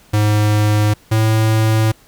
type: tone pair in turn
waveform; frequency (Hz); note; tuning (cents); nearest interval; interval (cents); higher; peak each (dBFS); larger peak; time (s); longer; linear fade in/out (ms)
square; 105.5 / 110.05; G#2 / A2; +28 / +1; minor second; 73; second; -12; neither; 0.13-0.94 / 1.11-1.92; neither; 10
effects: pink hiss -49 dBFS RMS until 2.07 s